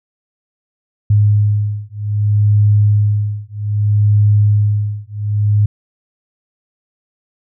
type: beating tone pair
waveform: sine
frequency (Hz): 103.83 / 104.46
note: G#2 / G#2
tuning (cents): 0 / +11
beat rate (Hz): 0.63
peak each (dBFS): -13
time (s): 1.1-5.66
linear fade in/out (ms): 5
effects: none